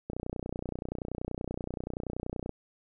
click train, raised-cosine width 2 ms, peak -21 dBFS, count 74, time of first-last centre 0.1-2.493 s, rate 30.5 Hz, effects none

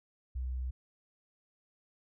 sine tone, 63.4 Hz, B1, 46 cents sharp, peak -33 dBFS, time 0.35-0.71 s, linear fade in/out 10 ms, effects none

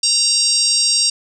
harmonic tone, 932.3 Hz, A#5, in tune, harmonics 3 / 4 / 5 / 6 / 7 / 8 / 9, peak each -29 / -29 / -17 / -17 / -28 / -26 / -19 dBFS, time 0.03-1.1 s, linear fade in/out 5 ms, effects none

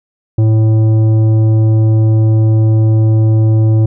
sine tone with tanh clipping, 110 Hz, A2, in tune, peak -8 dBFS, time 0.38-3.86 s, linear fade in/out 5 ms, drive 10 dB, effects none

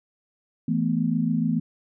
sine chord, E suspended fourth, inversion none, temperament equal, 164.81 / 220 / 246.9 Hz, E3 / A3 / B3, 0 / 0 / 0 cents, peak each -25 dBFS, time 0.68-1.6 s, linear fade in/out 5 ms, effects none

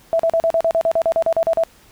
sine tone bursts, 659.3 Hz, E5, in tune, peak -13 dBFS, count 15, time 0.13-1.636 s, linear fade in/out 0 ms, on 64 ms, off 39 ms, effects pink hiss -50 dBFS RMS until 1.91 s

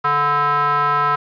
square tone with band-pass filter, 145.4 Hz, D3, 17 cents flat, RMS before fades -17 dBFS, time 0.04-1.16 s, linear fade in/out 10 ms, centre 1200 Hz, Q 9.4, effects resampled to 11025 Hz + 8-bit

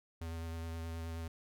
square tone with vibrato, 82.41 Hz, E2, in tune, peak -40 dBFS, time 0.21-1.28 s, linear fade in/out 5 ms, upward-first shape sine, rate 9.5 Hz, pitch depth 16 cents each way, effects none

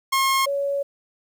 sawtooth / sine tone pair in turn, 1075 / 561.3 Hz, C6 / C#5, +47 / +22 cents, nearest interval major seventh, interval 1125 cents, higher first, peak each -14 / -21 dBFS, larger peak first, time 0.12-0.46 / 0.46-0.83 s, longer second, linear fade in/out 10 ms, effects 9-bit

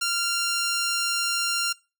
10% pulse tone, 1387 Hz, F6, 12 cents flat, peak -15 dBFS, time 0.01-1.73 s, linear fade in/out 10 ms, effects noise-tail reverb RT60 0.3 s tail -23 dB re dry

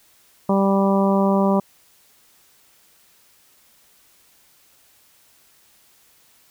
harmonic tone, 196 Hz, G3, in tune, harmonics 1 / 2 / 3 / 4 / 5 / 6, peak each -17 / -23 / -22 / -27 / -25 / -30 dBFS, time 0.49-1.6 s, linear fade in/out 5 ms, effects white hiss -56 dBFS RMS until 6.5 s

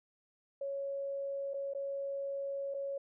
sine tone with dropouts, 554.4 Hz, C#5, in tune, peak -35 dBFS, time 0.61-2.98 s, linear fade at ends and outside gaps 5 ms, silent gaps 1.536-1.541 / 1.736-1.748 / 2.741-2.745 s, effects none

